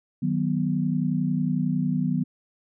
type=chord; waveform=sine; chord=B major; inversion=first; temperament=equal with one note detuned; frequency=155.56 / 186.61 / 246.9 Hz; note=D#3 / F#3 / B3; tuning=0 / +15 / 0 cents; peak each=-26 dBFS; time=0.22-2.24 s; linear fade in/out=10 ms; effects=none